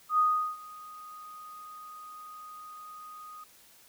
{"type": "tone with ADSR envelope", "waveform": "sine", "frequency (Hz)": 1242, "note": "D#6", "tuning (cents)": -3, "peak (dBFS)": -20, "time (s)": [0.09, 3.44], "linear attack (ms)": 94, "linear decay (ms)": 380, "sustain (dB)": -23, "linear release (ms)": 6, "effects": ["white hiss -58 dBFS RMS until 3.88 s"]}